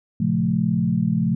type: tone cluster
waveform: sine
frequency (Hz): 116.5 / 136.9 / 175.5 / 216.4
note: A#2 / C#3 / F3 / A3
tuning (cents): -1 / -21 / +9 / -29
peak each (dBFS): -27 / -25 / -21 / -22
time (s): 0.2-1.35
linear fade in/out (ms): 5
effects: none